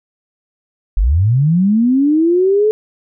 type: linear sweep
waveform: sine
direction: up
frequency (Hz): 39.28 to 436.3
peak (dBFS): -9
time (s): 0.97-2.71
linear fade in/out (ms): 0
effects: none